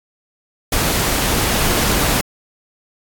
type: noise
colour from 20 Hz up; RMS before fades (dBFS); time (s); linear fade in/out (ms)
pink; -17; 0.72-2.21; 5
effects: AAC 64 kbps